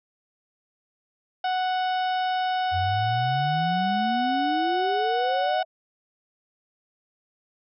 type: harmonic tone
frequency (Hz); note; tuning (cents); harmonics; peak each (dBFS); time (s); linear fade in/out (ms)
740; F#5; 0; 1 / 2 / 3 / 4 / 5 / 6 / 7; -23 / -33 / -42 / -37 / -40 / -49 / -45; 1.44-5.63; 5
type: exponential sweep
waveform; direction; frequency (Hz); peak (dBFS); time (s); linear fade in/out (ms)
sine; up; 87.31 to 659.3; -26; 2.71-5.65; 50
effects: none